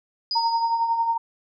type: tone with exponential decay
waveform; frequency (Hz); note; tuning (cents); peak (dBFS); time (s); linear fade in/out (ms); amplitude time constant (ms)
sine; 4945; D#8; -12; -22; 0.31-1.14; 1; 180
type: tone with tremolo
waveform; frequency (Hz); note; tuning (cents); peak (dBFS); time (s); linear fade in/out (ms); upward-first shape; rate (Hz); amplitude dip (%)
sine; 921; A#5; -21; -17; 0.35-1.18; 10; triangle; 11; 60
effects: none